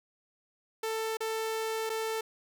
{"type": "tone with dropouts", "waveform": "sawtooth", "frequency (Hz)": 443.7, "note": "A4", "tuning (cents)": 14, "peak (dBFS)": -27, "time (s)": [0.83, 2.21], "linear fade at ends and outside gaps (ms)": 5, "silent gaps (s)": [[1.171, 1.205], [1.895, 1.899]], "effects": []}